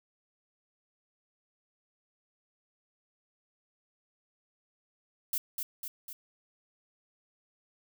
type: noise with echo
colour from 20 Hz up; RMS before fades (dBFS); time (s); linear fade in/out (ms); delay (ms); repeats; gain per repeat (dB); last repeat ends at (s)
violet; -31; 5.33-5.38; 2; 250; 3; -4; 6.13
effects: none